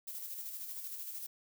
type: noise with tremolo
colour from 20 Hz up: violet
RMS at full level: -42 dBFS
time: 0.07-1.27 s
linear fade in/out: 10 ms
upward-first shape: square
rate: 13 Hz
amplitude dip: 35%
effects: none